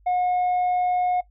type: tone with tanh clipping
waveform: sine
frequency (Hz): 723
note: F#5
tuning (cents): -40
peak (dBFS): -20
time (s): 0.06-1.21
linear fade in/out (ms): 10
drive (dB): 2
effects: noise-tail reverb RT60 0.1 s tail -17 dB re dry + added 50 Hz sine -53 dBFS peak until 1.3 s